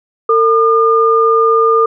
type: tone pair together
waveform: sine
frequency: 452 / 1209.7 Hz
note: A4 / D#6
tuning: +47 / -49 cents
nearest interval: octave + perfect fourth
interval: 1704 cents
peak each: -10 dBFS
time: 0.29-1.86 s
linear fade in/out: 5 ms
effects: none